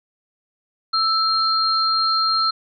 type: tone pair together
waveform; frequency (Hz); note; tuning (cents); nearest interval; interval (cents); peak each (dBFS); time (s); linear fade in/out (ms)
sine; 1318.5 / 4199; E6 / C8; 0 / +5; octave + minor sixth; 2005; -19; 0.93-2.51; 10
effects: none